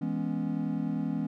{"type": "chord", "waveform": "triangle", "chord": "C# minor seventh", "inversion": "first", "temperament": "equal", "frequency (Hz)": [164.81, 207.7, 246.9, 277.2], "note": ["E3", "G#3", "B3", "C#4"], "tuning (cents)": [0, 0, 0, 0], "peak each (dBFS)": -32, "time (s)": [0.01, 1.27], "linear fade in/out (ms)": 10, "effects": []}